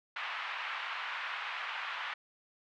pink band-pass noise, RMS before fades -39 dBFS, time 0.16-2.14 s, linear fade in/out 5 ms, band 980 to 3000 Hz, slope 24 dB/octave, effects none

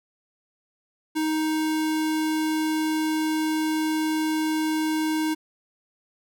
square tone, 312.8 Hz, D#4, 9 cents sharp, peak -23 dBFS, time 1.15-5.35 s, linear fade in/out 20 ms, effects none

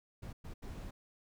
brown noise bursts at uneven times, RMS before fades -45 dBFS, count 3, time 0.22-0.33 / 0.44-0.54 / 0.62-0.91 s, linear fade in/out 10 ms, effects none

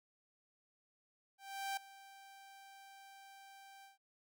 sawtooth tone with ADSR envelope, 784 Hz, G5, in tune, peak -33 dBFS, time 1.38-3.98 s, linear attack 390 ms, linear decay 4 ms, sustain -19 dB, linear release 140 ms, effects none

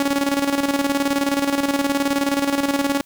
sawtooth tone with tremolo, 280 Hz, C#4, 18 cents sharp, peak -12 dBFS, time 0-3.01 s, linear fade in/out 2 ms, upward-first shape square, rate 19 Hz, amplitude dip 60%, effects white hiss -56 dBFS RMS until 3.05 s

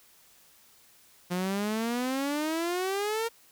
sawtooth exponential sweep, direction up, 175.6 to 466.2 Hz, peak -24 dBFS, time 1.3-3.29 s, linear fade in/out 20 ms, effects white hiss -59 dBFS RMS until 3.51 s

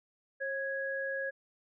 sine tone pair together, 541.4 / 1661.2 Hz, C#5 / G#6, -41 / 0 cents, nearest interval octave + perfect fifth, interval 1941 cents, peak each -36 / -35 dBFS, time 0.4-1.31 s, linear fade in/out 20 ms, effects none

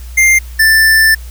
square tone pair in turn, 2104 / 1769.2 Hz, C7 / A6, +9 / +9 cents, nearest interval minor third, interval 300 cents, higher first, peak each -6 dBFS, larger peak neither, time 0.17-0.39 / 0.59-1.15 s, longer second, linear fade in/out 10 ms, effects added 60 Hz sine -25 dBFS peak until 1.3 s + white hiss -40 dBFS RMS until 1.3 s

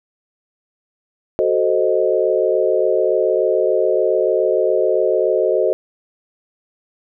sine chord, F# diminished seventh, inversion none, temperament equal with one note detuned, 373 / 440 / 523.3 / 622.3 Hz, F#4 / A4 / C5 / Eb5, +14 / 0 / 0 / 0 cents, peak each -19 dBFS, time 1.39-5.73 s, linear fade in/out 0 ms, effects none

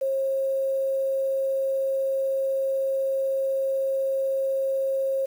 sine tone with quantisation, 538 Hz, C5, 48 cents sharp, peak -22 dBFS, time 0.01-5.26 s, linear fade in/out 10 ms, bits 8, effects none

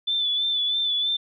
sine tone with vibrato, 3497 Hz, A7, 11 cents flat, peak -21 dBFS, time 0.07-1.17 s, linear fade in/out 10 ms, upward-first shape sine, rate 3.1 Hz, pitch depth 38 cents each way, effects none

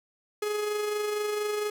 45% pulse tone with amplitude modulation, 419.5 Hz, G#4, 17 cents sharp, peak -26 dBFS, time 0.42-1.7 s, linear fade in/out 5 ms, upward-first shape sine, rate 24.3 Hz, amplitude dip 35%, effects none

